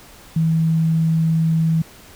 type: tone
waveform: sine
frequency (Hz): 161.8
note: E3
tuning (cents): -32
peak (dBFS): -14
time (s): 0.36-1.82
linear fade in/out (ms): 5
effects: pink hiss -44 dBFS RMS until 2.15 s

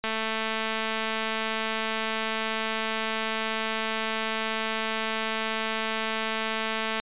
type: click train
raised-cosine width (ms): 0.3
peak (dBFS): -13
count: 1539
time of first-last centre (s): 0.04-6.999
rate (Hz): 221
effects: resampled to 8000 Hz

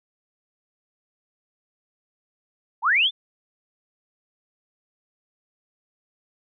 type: linear sweep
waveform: sine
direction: up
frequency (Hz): 782 to 3632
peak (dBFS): -16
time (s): 2.82-3.11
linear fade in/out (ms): 50
effects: none

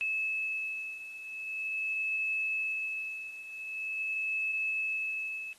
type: beating tone pair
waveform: sine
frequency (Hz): 2600 / 2600.44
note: E7 / E7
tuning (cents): -24 / -24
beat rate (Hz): 0.44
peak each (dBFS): -37 / -33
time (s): 0.01-5.53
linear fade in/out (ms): 0
effects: white hiss -61 dBFS RMS until 5.58 s + AAC 32 kbps

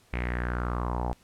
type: tone with low-pass filter sweep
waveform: sawtooth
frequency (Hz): 60.5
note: B1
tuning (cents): -35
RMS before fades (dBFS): -30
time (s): 0.13-1.13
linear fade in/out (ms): 0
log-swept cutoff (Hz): 2300 to 800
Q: 5
effects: pink hiss -61 dBFS RMS until 1.23 s + low-pass 12000 Hz 12 dB/octave

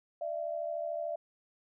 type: tone pair together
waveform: sine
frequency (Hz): 599 / 672.4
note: D5 / E5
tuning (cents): +34 / +34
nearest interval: major second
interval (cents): 200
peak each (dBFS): -37 / -35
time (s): 0.21-1.16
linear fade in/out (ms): 5
effects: none

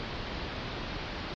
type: low-pass noise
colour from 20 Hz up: pink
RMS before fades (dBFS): -37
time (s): 0-1.34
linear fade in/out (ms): 0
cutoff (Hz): 4800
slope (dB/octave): 48
effects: MP3 48 kbps

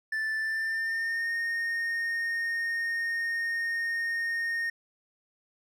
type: tone with pitch glide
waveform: triangle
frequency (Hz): 1760 to 1845.4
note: A6 to A#6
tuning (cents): 0 to -18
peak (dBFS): -26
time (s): 0.12-4.7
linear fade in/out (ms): 5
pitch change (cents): +82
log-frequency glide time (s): 0.37-1.32
effects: none

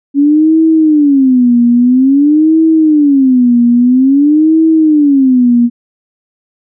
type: tone with vibrato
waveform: sine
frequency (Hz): 277.1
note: C#4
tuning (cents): -1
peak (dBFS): -4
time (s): 0.14-5.7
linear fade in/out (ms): 50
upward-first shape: sine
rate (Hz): 0.5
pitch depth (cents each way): 260
effects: none

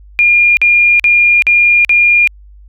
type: tone bursts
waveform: sine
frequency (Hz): 2414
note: D7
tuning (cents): +47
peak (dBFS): -5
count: 5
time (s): 0.19-2.274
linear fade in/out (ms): 0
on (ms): 380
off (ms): 46
effects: added 50 Hz sine -35 dBFS peak until 2.68 s

